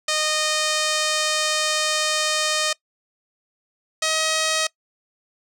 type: tone pair in turn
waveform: 5% pulse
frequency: 616 / 632.6 Hz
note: D#5 / D#5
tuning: -17 / +29 cents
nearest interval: unison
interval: 46 cents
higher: second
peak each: -8 / -8 dBFS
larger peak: neither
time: 0.08-2.73 / 4.02-4.67 s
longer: first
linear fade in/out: 5 ms
effects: noise-tail reverb RT60 0.1 s tail -22 dB re dry + low-pass 11000 Hz 12 dB/octave